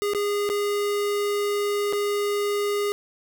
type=tone with dropouts; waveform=square; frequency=409.6 Hz; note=G#4; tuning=24 cents flat; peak=-23 dBFS; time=0.02-2.92 s; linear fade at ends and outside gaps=0 ms; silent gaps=0.135-0.148 / 0.491-0.499 / 1.926-1.932 s; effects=none